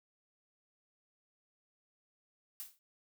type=noise with exponential decay; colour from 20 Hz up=blue; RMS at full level=-40 dBFS; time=2.6-2.79 s; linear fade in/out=0 ms; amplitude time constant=41 ms; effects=none